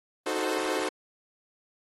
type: chord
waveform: sawtooth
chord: D# diminished seventh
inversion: none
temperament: equal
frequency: 311.1 / 370 / 440 / 523.3 Hz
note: D#4 / F#4 / A4 / C5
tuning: 0 / 0 / 0 / 0 cents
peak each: -30 / -29 / -30 / -30 dBFS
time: 0.26-0.89 s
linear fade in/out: 5 ms
effects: AAC 32 kbps